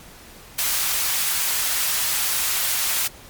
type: high-pass noise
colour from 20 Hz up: white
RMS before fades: -22 dBFS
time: 0.58-3.08 s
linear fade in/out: 10 ms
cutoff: 890 Hz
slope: 12 dB/octave
effects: pink hiss -44 dBFS RMS until 3.29 s + MP3 96 kbps